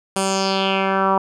10% pulse tone with low-pass filter sweep, 193 Hz, G3, 27 cents flat, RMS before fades -19 dBFS, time 0.16-1.18 s, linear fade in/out 2 ms, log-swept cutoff 9900 to 1000 Hz, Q 3.3, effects none

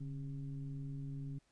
sine tone with frequency modulation, 141.8 Hz, C#3, 40 cents sharp, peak -40 dBFS, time 0-1.39 s, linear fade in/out 10 ms, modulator 131 Hz, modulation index 0.71, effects pink hiss -75 dBFS RMS until 1.51 s + resampled to 22050 Hz

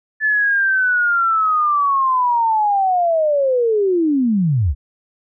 sine linear sweep, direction down, 1746 to 58.27 Hz, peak -13 dBFS, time 0.2-4.75 s, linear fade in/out 50 ms, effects none

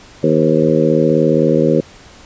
harmonic tone with a mistuned harmonic, 79 Hz, D#2, 27 cents sharp, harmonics 2 / 3 / 4 / 5 / 6 / 7, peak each -17 / -17 / -17 / -17 / -17 / -17 dBFS, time 0.23-1.81 s, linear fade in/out 10 ms, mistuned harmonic 7, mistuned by -48 cents, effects pink hiss -41 dBFS RMS until 2.25 s + resampled to 16000 Hz

